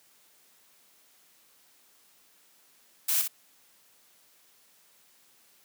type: noise with echo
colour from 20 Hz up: blue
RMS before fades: -26 dBFS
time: 3.08-3.22 s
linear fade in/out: 10 ms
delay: 60 ms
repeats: 1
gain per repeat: -6 dB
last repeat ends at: 3.28 s
effects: white hiss -62 dBFS RMS until 5.64 s + high-pass 150 Hz 12 dB/octave